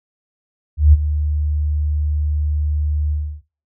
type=tone with ADSR envelope; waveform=sine; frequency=75 Hz; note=D2; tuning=37 cents sharp; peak=-4 dBFS; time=0.77-3.42 s; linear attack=160 ms; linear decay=29 ms; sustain=-12 dB; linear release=310 ms; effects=noise-tail reverb RT60 0.3 s tail -17 dB re dry